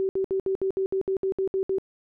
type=tone bursts; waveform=sine; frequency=383.6 Hz; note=G4; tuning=37 cents flat; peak=-22 dBFS; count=12; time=0-1.784 s; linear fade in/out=0 ms; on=90 ms; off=64 ms; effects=none